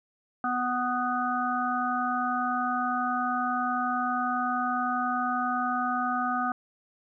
harmonic tone, 248.2 Hz, B3, 9 cents sharp, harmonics 1 / 3 / 5 / 6, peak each -32 / -30 / -29 / -34 dBFS, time 0.44-6.52 s, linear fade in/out 2 ms, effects none

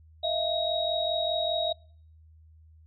sine tone cluster, 635 / 680 / 3796 Hz, D#5 / F5 / A#7, +35 / -46 / +31 cents, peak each -30 dBFS, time 0.23-1.73 s, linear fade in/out 10 ms, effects noise-tail reverb RT60 0.6 s tail -26 dB re dry + added 79 Hz sine -52 dBFS peak until 2.86 s

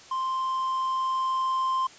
triangle tone with level ramp, 1046.5 Hz, C6, in tune, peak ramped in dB -24 to -21 dBFS, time 0.11-1.87 s, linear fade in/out 5 ms, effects white hiss -49 dBFS RMS until 1.98 s + resampled to 16000 Hz

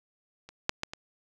clicks, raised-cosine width 0.2 ms, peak -29 / -7 / -13 / -21 dBFS, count 4, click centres 0.49 / 0.694 / 0.834 / 0.935 s, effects none

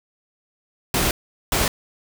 pink noise bursts at uneven times, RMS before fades -20 dBFS, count 2, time 0.94-1.11 / 1.52-1.68 s, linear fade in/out 2 ms, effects none

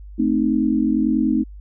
sine chord, A diminished, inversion none, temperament equal, 220 / 261.6 / 311.1 Hz, A3 / C4 / Eb4, 0 / 0 / 0 cents, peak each -20 dBFS, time 0.18-1.44 s, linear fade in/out 20 ms, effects added 50 Hz sine -35 dBFS peak until 1.6 s

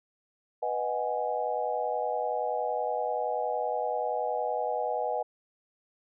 sine chord, G# minor seventh, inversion first, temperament equal, 493.9 / 622.3 / 740 / 830.6 Hz, B4 / D#5 / F#5 / G#5, 0 / 0 / 0 / 0 cents, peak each -33 dBFS, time 0.62-5.23 s, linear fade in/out 10 ms, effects none

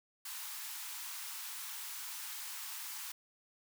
white high-pass noise, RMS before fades -44 dBFS, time 0.25-3.12 s, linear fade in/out 5 ms, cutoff 810 Hz, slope 96 dB/octave, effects none

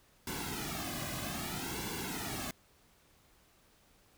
pink noise with flanger, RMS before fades -39 dBFS, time 0.27-2.51 s, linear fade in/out 2 ms, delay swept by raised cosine 1.6 to 2.22 ms, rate 0.62 Hz, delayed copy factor -0.8, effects pink hiss -66 dBFS RMS until 4.17 s

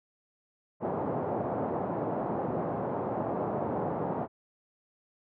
white band-pass noise, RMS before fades -32 dBFS, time 0.8-4.28 s, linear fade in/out 50 ms, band 110 to 820 Hz, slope 24 dB/octave, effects none

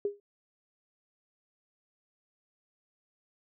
sine tone with exponential decay, 406.7 Hz, G#4, 36 cents flat, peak -24 dBFS, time 0.05-0.2 s, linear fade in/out 2 ms, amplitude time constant 32 ms, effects none

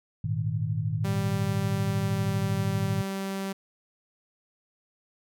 sine chord, Ab suspended second, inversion none, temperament equal, 103.83 / 116.54 / 155.56 Hz, Ab2 / Bb2 / Eb3, 0 / 0 / 0 cents, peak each -30 dBFS, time 0.24-3.02 s, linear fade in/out 5 ms
sawtooth tone with pitch glide, 196 to 194.31 Hz, G3 to G3, 0 to -15 cents, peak -26 dBFS, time 1.04-3.53 s, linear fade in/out 10 ms, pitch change -15 cents, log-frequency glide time 1.31-3.11 s
effects none

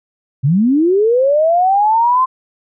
sine linear sweep, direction up, 123.47 to 1052 Hz, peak -9 dBFS, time 0.43-2.26 s, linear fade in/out 20 ms, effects none

